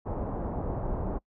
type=low-pass noise; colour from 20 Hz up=pink; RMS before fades=-32 dBFS; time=0.05-1.19 s; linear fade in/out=20 ms; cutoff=910 Hz; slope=24 dB/octave; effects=noise-tail reverb RT60 0.1 s tail -24 dB re dry